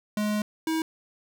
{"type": "tone pair in turn", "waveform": "square", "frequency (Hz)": [210.3, 320.7], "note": ["G#3", "E4"], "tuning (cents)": [22, -48], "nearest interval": "perfect fifth", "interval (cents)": 730, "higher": "second", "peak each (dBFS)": -25, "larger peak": "neither", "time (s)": [[0.17, 0.42], [0.67, 0.82]], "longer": "first", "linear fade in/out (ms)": 2, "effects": []}